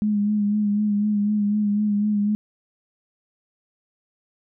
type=tone with vibrato; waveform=sine; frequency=207.8 Hz; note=G#3; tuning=1 cent sharp; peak=-18 dBFS; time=0.02-2.35 s; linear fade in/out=0 ms; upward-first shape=sine; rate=4 Hz; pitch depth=34 cents each way; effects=none